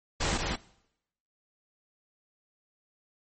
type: noise with echo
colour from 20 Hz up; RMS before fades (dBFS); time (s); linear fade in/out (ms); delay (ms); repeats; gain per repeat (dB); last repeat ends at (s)
pink; -28; 0.2-0.38; 10; 180; 1; -3; 0.56
effects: noise-tail reverb RT60 0.8 s tail -21 dB re dry + MP3 32 kbps